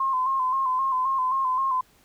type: tone with vibrato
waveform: sine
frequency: 1046.5 Hz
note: C6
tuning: in tune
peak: -21 dBFS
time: 0-1.81 s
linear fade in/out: 5 ms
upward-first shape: square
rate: 3.8 Hz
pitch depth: 42 cents each way
effects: pink hiss -59 dBFS RMS until 2.04 s